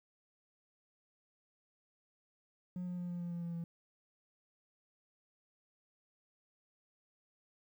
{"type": "tone with pitch steps", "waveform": "triangle", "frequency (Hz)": [180, 178.34, 176.7, 175.08, 173.47, 171.87, 170.29, 168.72], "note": ["F#3", "F3", "F3", "F3", "F3", "F3", "F3", "E3"], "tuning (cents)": [-47, 37, 21, 5, -11, -27, -43, 41], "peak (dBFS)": -35, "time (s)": [2.76, 3.64], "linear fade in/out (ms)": 2, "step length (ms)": 110, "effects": ["tanh soft clip ceiling -32 dBFS", "12-bit"]}